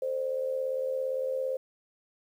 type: tone with amplitude modulation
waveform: sine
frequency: 523.3 Hz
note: C5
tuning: in tune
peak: -25 dBFS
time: 0.02-1.57 s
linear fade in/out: 5 ms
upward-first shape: sine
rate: 77.6 Hz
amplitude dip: 65%
effects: 10-bit